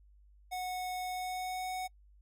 square tone with pitch glide, 734 to 741.7 Hz, F#5 to F#5, -14 to +4 cents, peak -36 dBFS, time 0.51-1.88 s, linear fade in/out 20 ms, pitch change +18 cents, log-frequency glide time 1.08-1.7 s, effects noise-tail reverb RT60 0.1 s tail -26 dB re dry + added 50 Hz sine -58 dBFS peak until 2.21 s

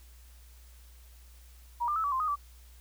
sine tone with pitch steps, 954 / 1195 / 1306 / 1146 / 1046 / 1245 / 1157 Hz, A#5 / D6 / E6 / D6 / C6 / D#6 / D6, +40 / +30 / -17 / -43 / -1 / +1 / -26 cents, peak -27 dBFS, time 1.8-2.36 s, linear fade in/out 20 ms, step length 80 ms, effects added 60 Hz sine -51 dBFS peak until 2.8 s + white hiss -61 dBFS RMS until 2.8 s

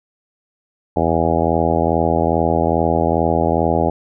harmonic tone, 82.4 Hz, E2, in tune, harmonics 1 / 2 / 3 / 4 / 5 / 6 / 7 / 8 / 9 / 10, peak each -23 / -23 / -23 / -23 / -23 / -23 / -23 / -23 / -23 / -23 dBFS, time 0.96-3.9 s, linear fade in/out 5 ms, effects none

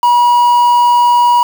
triangle tone with quantisation, 965 Hz, B5, 40 cents flat, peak -4 dBFS, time 0.03-1.43 s, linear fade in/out 2 ms, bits 4, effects none

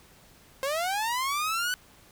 sawtooth linear sweep, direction up, 524 to 1507 Hz, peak -23 dBFS, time 0.63-1.74 s, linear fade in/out 0 ms, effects pink hiss -56 dBFS RMS until 2.11 s

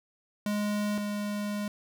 square tone pair in turn, 207.7 / 206.6 Hz, G#3 / G#3, 0 / -9 cents, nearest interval unison, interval 9 cents, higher first, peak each -28 / -31 dBFS, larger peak first, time 0.46-0.98 / 0.98-1.68 s, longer second, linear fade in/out 2 ms, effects none

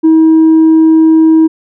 triangle tone with tanh clipping, 320 Hz, D#4, 49 cents sharp, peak -3 dBFS, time 0.03-1.48 s, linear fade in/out 20 ms, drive 6 dB, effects none

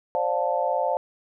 sine chord, D minor seventh, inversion third, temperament just, 528.6 / 587.3 / 704.8 / 881 Hz, C5 / D5 / F5 / A5, +18 / 0 / +16 / +2 cents, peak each -27 dBFS, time 0.15-0.97 s, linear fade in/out 0 ms, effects none

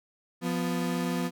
35% pulse tone pair together, 175.4 / 248.9 Hz, F3 / B3, +8 / +14 cents, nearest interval tritone, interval 606 cents, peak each -28 / -29 dBFS, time 0.41-1.31 s, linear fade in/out 50 ms, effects none

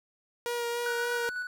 sawtooth tone with vibrato, 475.3 Hz, A#4, 34 cents sharp, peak -26 dBFS, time 0.46-1.29 s, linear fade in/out 0 ms, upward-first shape sine, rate 3.5 Hz, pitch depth 15 cents each way
triangle tone with tremolo, 1480 Hz, F#6, in tune, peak -29 dBFS, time 0.86-1.47 s, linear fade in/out 2 ms, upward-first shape square, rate 8 Hz, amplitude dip 35%
effects none

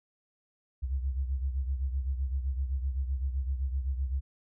sine beating tone pair, 65.41 / 73.21 Hz, C2 / D2, 0 / -5 cents, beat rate 7.8 Hz, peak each -29 / -36 dBFS, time 0.82-4.21 s, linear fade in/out 20 ms, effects none

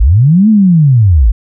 sine linear two-way sweep, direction up then down, 44.55 to 223.4 to 44.55 Hz, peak -3 dBFS, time 0-1.32 s, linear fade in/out 10 ms, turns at 0.49 s, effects none

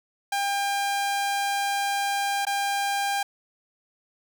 sawtooth tone with dropouts, 800 Hz, G5, 35 cents sharp, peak -20 dBFS, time 0.32-3.23 s, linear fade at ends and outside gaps 5 ms, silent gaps 2.452-2.467 s, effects none

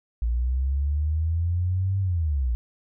sine linear two-way sweep, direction up then down, 56.6 to 98 to 56.6 Hz, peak -21 dBFS, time 0.22-2.55 s, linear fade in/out 0 ms, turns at 2 s, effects none

